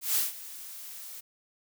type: noise with ADSR envelope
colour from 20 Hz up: blue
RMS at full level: -25 dBFS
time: 0.01-1.21 s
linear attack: 150 ms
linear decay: 160 ms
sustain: -18 dB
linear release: 14 ms
effects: none